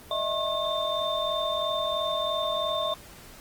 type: tone cluster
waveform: sine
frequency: 612 / 655 / 1080 / 3593 Hz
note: D#5 / E5 / C#6 / A7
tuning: -29 / -11 / -45 / +36 cents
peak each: -31 dBFS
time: 0.11-2.94 s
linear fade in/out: 2 ms
effects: pink hiss -48 dBFS RMS until 3.4 s + Opus 24 kbps